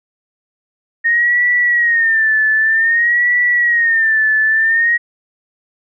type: tone with vibrato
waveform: sine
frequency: 1845 Hz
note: A#6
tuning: 18 cents flat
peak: -10 dBFS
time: 1.04-4.98 s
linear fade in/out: 20 ms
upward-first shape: sine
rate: 0.53 Hz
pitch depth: 99 cents each way
effects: none